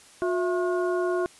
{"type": "harmonic tone with a mistuned harmonic", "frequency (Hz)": 359.6, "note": "F#4", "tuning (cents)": -49, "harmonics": [1, 2, 3, 4], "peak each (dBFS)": [-24, -30, -34, -36], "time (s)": [0.22, 1.26], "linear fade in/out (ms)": 0, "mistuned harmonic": 2, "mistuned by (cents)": -140, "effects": ["white hiss -52 dBFS RMS until 1.39 s", "resampled to 24000 Hz"]}